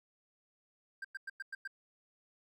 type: tone bursts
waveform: triangle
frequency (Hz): 1582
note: G6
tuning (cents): +15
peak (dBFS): -37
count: 6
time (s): 1.02-1.676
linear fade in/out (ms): 5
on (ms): 26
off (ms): 100
effects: none